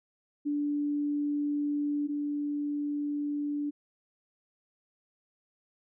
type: tone pair in turn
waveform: sine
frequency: 291.6 / 291.6 Hz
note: D4 / D4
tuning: -12 / -12 cents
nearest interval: unison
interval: 0 cents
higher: neither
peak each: -27 / -29 dBFS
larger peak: first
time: 0.45-2.08 / 2.08-3.71 s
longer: neither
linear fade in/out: 20 ms
effects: none